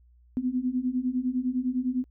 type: beating tone pair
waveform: sine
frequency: 246.9 / 256.8 Hz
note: B3 / C4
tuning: 0 / -32 cents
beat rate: 9.9 Hz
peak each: -29 / -27 dBFS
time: 0.37-2.04 s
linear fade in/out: 0 ms
effects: added 60 Hz sine -55 dBFS peak until 2.1 s